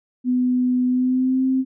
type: tone with pitch glide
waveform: sine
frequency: 250.5 to 261.9 Hz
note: B3 to C4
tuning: +25 to +2 cents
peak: -16 dBFS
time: 0.24-1.65 s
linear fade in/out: 50 ms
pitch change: +77 cents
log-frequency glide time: 0.86-1.45 s
effects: none